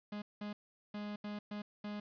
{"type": "tone bursts at uneven times", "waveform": "45% pulse", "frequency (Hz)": 207.7, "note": "G#3", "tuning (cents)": 0, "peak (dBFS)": -40, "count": 6, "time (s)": [[0.12, 0.22], [0.41, 0.53], [0.94, 1.16], [1.24, 1.39], [1.51, 1.62], [1.84, 2]], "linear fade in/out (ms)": 5, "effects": ["resampled to 11025 Hz", "11-bit"]}